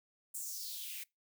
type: noise with high-pass filter sweep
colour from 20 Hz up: blue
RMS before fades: -43 dBFS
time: 0.34-1.04 s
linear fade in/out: 10 ms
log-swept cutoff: 8400 to 2100 Hz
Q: 3.6
effects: noise-tail reverb RT60 0.2 s tail -24 dB re dry

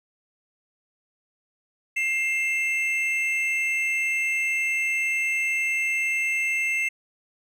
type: tone pair together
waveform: triangle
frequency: 2113 / 2662 Hz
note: C7 / E7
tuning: +16 / +16 cents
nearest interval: major third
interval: 400 cents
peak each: -23 / -24 dBFS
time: 1.96-6.89 s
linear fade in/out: 10 ms
effects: none

